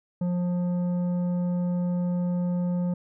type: tone with tanh clipping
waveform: sine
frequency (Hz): 177.3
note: F3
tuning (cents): +26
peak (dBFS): -25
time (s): 0.21-2.94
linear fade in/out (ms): 5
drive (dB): 9
effects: none